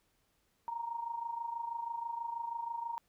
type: tone with amplitude modulation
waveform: sine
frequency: 932.3 Hz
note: A#5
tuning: in tune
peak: -33 dBFS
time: 0.68-2.98 s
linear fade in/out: 0 ms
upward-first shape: sine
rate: 26.2 Hz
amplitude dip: 70%
effects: pink hiss -75 dBFS RMS until 3.08 s